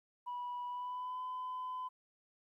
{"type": "tone with pitch glide", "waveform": "sine", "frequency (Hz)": [979, 1012.4], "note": ["B5", "B5"], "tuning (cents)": [-15, 43], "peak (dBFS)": -37, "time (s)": [0.26, 1.89], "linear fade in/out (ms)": 20, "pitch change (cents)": 58, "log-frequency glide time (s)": [0.66, 1.22], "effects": ["tanh soft clip ceiling -36 dBFS", "13-bit"]}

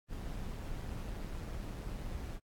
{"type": "noise with amplitude modulation", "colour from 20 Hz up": "brown", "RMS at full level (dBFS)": -39, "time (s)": [0.08, 2.4], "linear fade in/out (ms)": 50, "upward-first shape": "sine", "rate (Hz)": 164, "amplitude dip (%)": 40, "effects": ["AAC 64 kbps"]}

